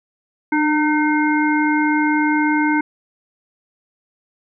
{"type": "harmonic tone with a mistuned harmonic", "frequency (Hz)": 304.6, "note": "D#4", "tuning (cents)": -37, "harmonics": [1, 3, 5, 7], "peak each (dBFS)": [-16, -21, -23, -24], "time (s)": [0.52, 2.81], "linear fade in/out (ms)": 5, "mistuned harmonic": 1, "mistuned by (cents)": -21, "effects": []}